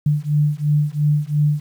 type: beating tone pair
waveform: sine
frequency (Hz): 147.1 / 150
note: D3 / D3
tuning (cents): +3 / +37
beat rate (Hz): 2.9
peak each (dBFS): -18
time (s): 0.06-1.6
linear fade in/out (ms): 5
effects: 8-bit